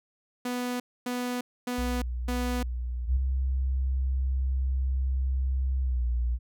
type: tone bursts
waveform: sawtooth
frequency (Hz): 246.9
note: B3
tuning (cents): 0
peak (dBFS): -25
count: 4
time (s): 0.45-2.63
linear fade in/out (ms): 5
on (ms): 350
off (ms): 260
type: tone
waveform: sine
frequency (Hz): 61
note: B1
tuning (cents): -21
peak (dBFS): -29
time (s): 1.78-3.17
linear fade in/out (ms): 5
type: tone with pitch glide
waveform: sine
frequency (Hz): 65.41 to 59.98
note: C2 to B1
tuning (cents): 0 to -50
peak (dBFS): -24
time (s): 3.05-6.39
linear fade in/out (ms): 50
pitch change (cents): -150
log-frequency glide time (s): 5.81-6.05
effects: none